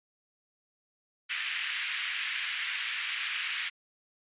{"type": "band-pass noise", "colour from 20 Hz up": "white", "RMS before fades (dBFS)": -34, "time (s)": [1.29, 3.7], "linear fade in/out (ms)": 20, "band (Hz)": [1700, 3000], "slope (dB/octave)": 24, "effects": ["resampled to 8000 Hz"]}